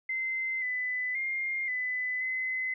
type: tone with pitch steps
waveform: sine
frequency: 2069 / 2002 / 2118 / 2005 / 2036 Hz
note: C7 / B6 / C7 / B6 / C7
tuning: -20 / +23 / +21 / +26 / -48 cents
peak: -29 dBFS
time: 0.09-2.74 s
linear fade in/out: 5 ms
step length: 530 ms
effects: none